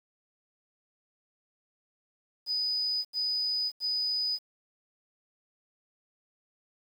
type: tone bursts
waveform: sine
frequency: 4978 Hz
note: D#8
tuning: in tune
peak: -27 dBFS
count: 3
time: 2.46-4.39 s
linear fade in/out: 50 ms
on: 590 ms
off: 80 ms
effects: 9-bit